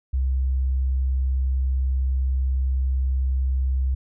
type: tone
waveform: sine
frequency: 65.41 Hz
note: C2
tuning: in tune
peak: -19 dBFS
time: 0.13-3.95 s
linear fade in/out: 10 ms
effects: none